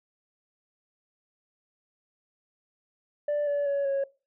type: tone with pitch steps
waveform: sine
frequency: 587.3 / 574.9 / 562.7 / 550.8 Hz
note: D5 / D5 / C#5 / C#5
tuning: 0 / -37 / +26 / -11 cents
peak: -22 dBFS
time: 3.28-4.04 s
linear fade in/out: 5 ms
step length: 190 ms
effects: noise-tail reverb RT60 0.3 s tail -22 dB re dry + tanh soft clip ceiling -23 dBFS